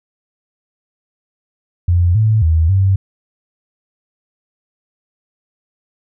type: tone with pitch steps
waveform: sine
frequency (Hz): 87.5 / 109.2 / 80.5 / 96.4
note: F2 / A2 / E2 / G2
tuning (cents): +4 / -13 / -41 / -28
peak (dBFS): -9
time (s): 1.88-2.96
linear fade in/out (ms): 5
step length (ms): 270
effects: none